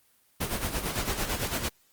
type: noise with tremolo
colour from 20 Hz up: pink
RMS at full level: -28 dBFS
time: 0.4-1.69 s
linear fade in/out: 10 ms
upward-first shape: sine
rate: 8.9 Hz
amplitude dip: 65%
effects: white hiss -65 dBFS RMS until 1.92 s + Opus 24 kbps